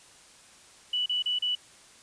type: tone bursts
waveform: sine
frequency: 2960 Hz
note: F#7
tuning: in tune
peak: -25 dBFS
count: 4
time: 0.93-1.552 s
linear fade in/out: 5 ms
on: 130 ms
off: 34 ms
effects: white hiss -54 dBFS RMS until 2.02 s + resampled to 22050 Hz